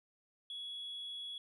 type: tone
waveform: sine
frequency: 3363 Hz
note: G#7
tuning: 21 cents sharp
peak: -40 dBFS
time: 0.5-1.38 s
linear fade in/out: 2 ms
effects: tanh soft clip ceiling -39 dBFS